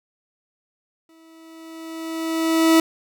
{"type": "tone with exponential growth", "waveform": "40% pulse", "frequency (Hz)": 324.8, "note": "E4", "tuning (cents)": -26, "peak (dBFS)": -10, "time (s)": [1.09, 2.8], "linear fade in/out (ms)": 2, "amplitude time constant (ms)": 370, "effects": []}